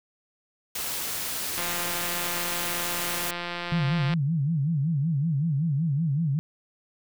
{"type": "noise", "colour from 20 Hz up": "white", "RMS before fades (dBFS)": -31, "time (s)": [0.75, 3.31], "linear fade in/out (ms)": 5}
{"type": "click train", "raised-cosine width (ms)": 0.3, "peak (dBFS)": -16, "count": 446, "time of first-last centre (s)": [1.58, 4.137], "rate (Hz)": 174}
{"type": "tone with vibrato", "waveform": "sine", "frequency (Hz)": 151.6, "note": "D#3", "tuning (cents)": -45, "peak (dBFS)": -22, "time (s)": [3.72, 6.39], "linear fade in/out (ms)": 0, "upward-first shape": "sine", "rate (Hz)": 5.3, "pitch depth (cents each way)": 200}
{"effects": []}